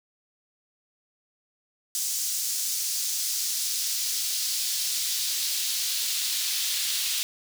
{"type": "noise with high-pass filter sweep", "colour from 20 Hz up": "pink", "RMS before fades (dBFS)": -28, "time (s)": [1.95, 7.23], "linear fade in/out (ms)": 0, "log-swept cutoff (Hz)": [6100, 3600], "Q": 1.4, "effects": []}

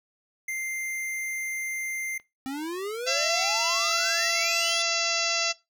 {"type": "tone", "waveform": "square", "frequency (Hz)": 2093, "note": "C7", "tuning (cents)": 0, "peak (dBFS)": -30, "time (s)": [0.48, 2.18], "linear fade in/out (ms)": 5}
{"type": "click", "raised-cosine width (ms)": 0.3, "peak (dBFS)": -38, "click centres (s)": 2.199}
{"type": "exponential sweep", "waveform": "square", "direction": "up", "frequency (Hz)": [260, 3520], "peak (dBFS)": -31, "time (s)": [2.46, 4.82], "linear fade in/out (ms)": 0}
{"type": "harmonic tone", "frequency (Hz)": 674, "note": "E5", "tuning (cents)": 38, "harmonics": [1, 2, 3, 4, 5, 6, 7, 8, 9, 10], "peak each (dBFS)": [-34, -34, -34, -31, -36, -34, -31, -34, -34, -36], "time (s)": [3.06, 5.53], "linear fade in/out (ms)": 20}
{"effects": ["noise-tail reverb RT60 0.2 s tail -18 dB re dry"]}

